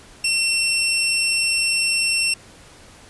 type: tone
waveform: 20% pulse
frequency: 2710 Hz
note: E7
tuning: 47 cents sharp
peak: -13 dBFS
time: 0.24-2.34 s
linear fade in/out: 5 ms
effects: pink hiss -46 dBFS RMS until 3.09 s + resampled to 24000 Hz